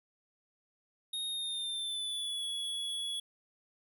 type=tone with pitch glide; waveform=square; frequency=3724 to 3376 Hz; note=A#7 to G#7; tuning=-2 to +28 cents; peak=-35 dBFS; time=1.13-3.2 s; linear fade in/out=5 ms; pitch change=-170 cents; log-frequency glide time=1.28-2.44 s; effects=none